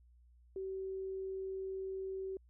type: tone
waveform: sine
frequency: 382.2 Hz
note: G4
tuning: 44 cents flat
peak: -38 dBFS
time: 0.56-2.37 s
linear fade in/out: 2 ms
effects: added 60 Hz sine -61 dBFS peak until 2.49 s